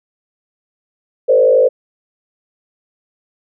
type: tone with frequency modulation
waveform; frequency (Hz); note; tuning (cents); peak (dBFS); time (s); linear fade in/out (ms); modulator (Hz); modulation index
sine; 518; C5; -17; -7; 1.28-1.69; 20; 52.1; 1.1
effects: none